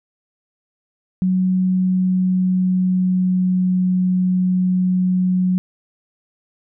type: tone with pitch glide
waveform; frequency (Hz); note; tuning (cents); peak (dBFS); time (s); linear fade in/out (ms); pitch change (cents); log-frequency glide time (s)
sine; 185.2 to 183.39; F#3 to F#3; +2 to -15; -14; 1.22-5.58; 0; -17; 1.58-3.81
effects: none